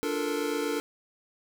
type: chord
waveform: square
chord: Bb major seventh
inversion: first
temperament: equal with one note detuned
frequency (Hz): 293.7 / 349.2 / 440 / 468.3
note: D4 / F4 / A4 / Bb4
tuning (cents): 0 / 0 / 0 / +8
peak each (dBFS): -33 / -38 / -33 / -34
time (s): 0.03-0.8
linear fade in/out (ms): 0
effects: none